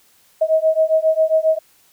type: beating tone pair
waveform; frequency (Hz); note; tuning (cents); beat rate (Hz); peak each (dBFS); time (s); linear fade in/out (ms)
sine; 632 / 639.4; D#5 / D#5; +27 / +47; 7.4; -16; 0.41-1.59; 10
effects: white hiss -55 dBFS RMS until 1.92 s